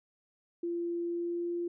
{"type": "tone with pitch glide", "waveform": "sine", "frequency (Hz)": [343.1, 345.9], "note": ["F4", "F4"], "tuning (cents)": [-31, -17], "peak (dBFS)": -31, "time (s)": [0.63, 1.68], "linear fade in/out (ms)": 5, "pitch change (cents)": 14, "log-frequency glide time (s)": [1.04, 1.52], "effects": []}